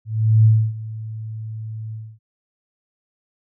sine tone with ADSR envelope, 110 Hz, A2, in tune, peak -8 dBFS, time 0.05-2.19 s, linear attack 400 ms, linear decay 280 ms, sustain -19 dB, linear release 260 ms, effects none

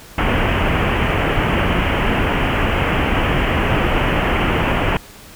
pink low-pass noise, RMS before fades -17 dBFS, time 0.18-4.97 s, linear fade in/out 2 ms, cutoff 3100 Hz, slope 96 dB/octave, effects pink hiss -40 dBFS RMS until 5.35 s

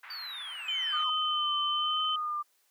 pink band-pass noise, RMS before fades -47 dBFS, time 0.03-1.04 s, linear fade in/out 5 ms, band 1200 to 2300 Hz, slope 24 dB/octave
triangle linear sweep, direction down, 4648 to 932.3 Hz, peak -37 dBFS, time 0.1-1.1 s, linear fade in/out 5 ms
sine tone, 3067 Hz, G7, 38 cents flat, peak -29 dBFS, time 0.68-2.16 s, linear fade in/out 5 ms
sine tone with vibrato, 1213 Hz, D#6, 44 cents flat, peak -30 dBFS, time 0.92-2.43 s, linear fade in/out 20 ms, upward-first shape sine, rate 1.1 Hz, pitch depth 44 cents each way
effects white hiss -70 dBFS RMS until 2.7 s + high-pass 400 Hz 12 dB/octave

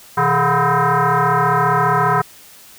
sine tone with frequency modulation, 126.1 Hz, B2, 36 cents sharp, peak -12 dBFS, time 0.17-2.22 s, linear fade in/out 10 ms, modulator 287 Hz, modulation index 4.8, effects white hiss -43 dBFS RMS until 2.78 s

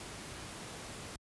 pink noise, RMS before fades -45 dBFS, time 0-1.16 s, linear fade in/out 2 ms, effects high-pass 60 Hz 12 dB/octave + resampled to 24000 Hz

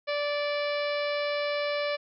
harmonic tone, 583 Hz, D5, 13 cents flat, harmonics 1 / 2 / 3 / 4 / 5 / 6 / 7 / 8 / 9, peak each -28 / -37 / -38 / -36 / -42 / -44 / -42 / -46 / -46 dBFS, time 0.07-1.97 s, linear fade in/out 20 ms, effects none

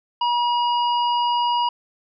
harmonic tone, 960 Hz, B5, 49 cents flat, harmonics 1 / 3 / 5, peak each -18 / -27 / -35 dBFS, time 0.21-1.69 s, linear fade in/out 5 ms, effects none

